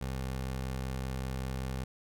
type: tone with pitch glide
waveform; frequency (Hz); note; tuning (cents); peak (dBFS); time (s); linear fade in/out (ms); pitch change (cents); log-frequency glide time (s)
20% pulse; 65.6 to 65.22; C2 to C2; +5 to -5; -29; 0.01-1.84; 5; -10; 0.15-0.24
effects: none